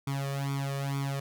sawtooth tone with flanger, 138.59 Hz, C#3, in tune, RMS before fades -32 dBFS, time 0.07-1.2 s, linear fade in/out 5 ms, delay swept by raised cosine 0.87 to 1.72 ms, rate 2.2 Hz, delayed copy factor +0.9, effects none

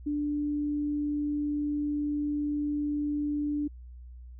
sine tone, 293.7 Hz, D4, in tune, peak -27 dBFS, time 0.06-3.68 s, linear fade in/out 10 ms, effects added 61 Hz sine -43 dBFS peak until 4.39 s

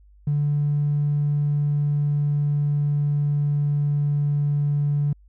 triangle tone with pitch glide, 146.1 to 145.01 Hz, D3 to D3, -9 to -22 cents, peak -15 dBFS, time 0.27-5.13 s, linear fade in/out 5 ms, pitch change -13 cents, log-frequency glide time 1.14-4.82 s, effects tanh soft clip ceiling -16 dBFS + added 50 Hz sine -49 dBFS peak until 5.28 s

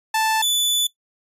sawtooth tone pair in turn, 880 / 3479 Hz, A5 / A7, 0 / -20 cents, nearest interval 2 octaves, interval 2380 cents, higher second, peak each -14 dBFS, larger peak neither, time 0.14-0.42 / 0.42-0.87 s, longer second, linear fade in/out 5 ms, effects noise-tail reverb RT60 0.1 s tail -17 dB re dry + resampled to 32000 Hz

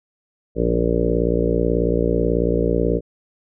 harmonic tone with a mistuned harmonic, 58.27 Hz, A#1, in tune, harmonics 1 / 2 / 3 / 4 / 5 / 6 / 7 / 8 / 9 / 10, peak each -23 / -29 / -24 / -32 / -25 / -27 / -24 / -22 / -29 / -29 dBFS, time 0.55-3.01 s, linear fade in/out 50 ms, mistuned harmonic 4, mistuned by +20 cents, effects none

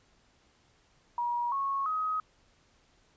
sine tone with pitch steps, 957 / 1099.3 / 1262.8 Hz, A#5 / C#6 / D#6, +45 / -15 / +25 cents, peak -28 dBFS, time 1.18-2.2 s, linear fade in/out 2 ms, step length 340 ms, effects pink hiss -66 dBFS RMS until 3.16 s + resampled to 16000 Hz

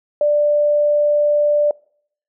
sine tone, 590 Hz, D5, 8 cents sharp, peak -12 dBFS, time 0.21-1.71 s, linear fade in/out 2 ms, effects noise-tail reverb RT60 0.6 s tail -25 dB re dry

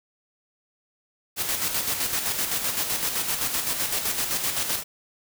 white noise with tremolo, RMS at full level -25 dBFS, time 1.36-4.84 s, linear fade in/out 50 ms, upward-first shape square, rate 7.8 Hz, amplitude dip 45%, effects none

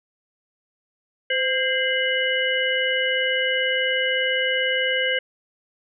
sine tone cluster, 515 / 1599 / 2079 / 2946 Hz, C5 / G6 / C7 / F#7, -28 / +34 / -12 / -8 cents, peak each -25 dBFS, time 1.3-5.19 s, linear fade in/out 5 ms, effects none

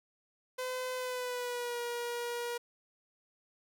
sawtooth tone with pitch glide, 509 to 477.7 Hz, C5 to A#4, -48 to +42 cents, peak -31 dBFS, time 0.58-2.58 s, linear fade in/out 10 ms, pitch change -110 cents, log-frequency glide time 0.95-1.8 s, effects none

